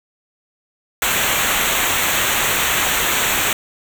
pink noise with comb filter, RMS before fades -18 dBFS, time 1.02-3.53 s, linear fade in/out 2 ms, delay 0.2 ms, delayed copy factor -0.8, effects none

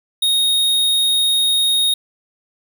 square tone, 3729 Hz, A#7, in tune, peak -14 dBFS, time 0.22-1.94 s, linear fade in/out 5 ms, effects none

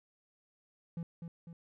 triangle tone with echo, 168.3 Hz, E3, 36 cents sharp, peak -34 dBFS, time 0.97-1.03 s, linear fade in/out 2 ms, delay 250 ms, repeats 2, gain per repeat -5 dB, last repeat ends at 1.53 s, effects none

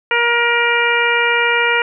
harmonic tone, 473 Hz, A#4, 25 cents sharp, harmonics 1 / 2 / 3 / 4 / 5 / 6, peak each -20 / -20 / -18 / -19 / -18 / -23 dBFS, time 0.11-1.82 s, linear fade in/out 2 ms, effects none

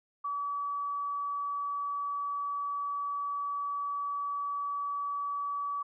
sine tone, 1144 Hz, D6, 46 cents flat, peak -31 dBFS, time 0.24-5.83 s, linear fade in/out 10 ms, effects none

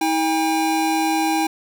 square tone pair together, 319.8 / 805 Hz, D#4 / G5, +48 / +46 cents, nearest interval octave + major third, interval 1598 cents, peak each -21 dBFS, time 0.01-1.47 s, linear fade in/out 5 ms, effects none

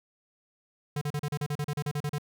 square tone bursts, 146.83 Hz, D3, in tune, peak -29 dBFS, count 14, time 0.96-2.184 s, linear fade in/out 5 ms, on 54 ms, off 36 ms, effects none

